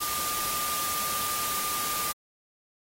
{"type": "tone in noise", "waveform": "sine", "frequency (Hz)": 1200, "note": "D6", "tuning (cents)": 37, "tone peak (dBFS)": -34, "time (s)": [0, 2.13], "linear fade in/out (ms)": 20, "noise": "white", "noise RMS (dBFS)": -31, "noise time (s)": [0, 2.13], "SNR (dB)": -6, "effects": ["AAC 48 kbps"]}